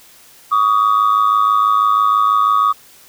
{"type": "tone pair together", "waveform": "sine", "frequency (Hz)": [1136, 1242.1], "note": ["C#6", "D#6"], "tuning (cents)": [42, -3], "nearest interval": "major second", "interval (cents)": 155, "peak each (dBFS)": -12, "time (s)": [0.51, 2.73], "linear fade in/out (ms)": 20, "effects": ["tanh soft clip ceiling -6 dBFS", "white hiss -45 dBFS RMS until 3.08 s"]}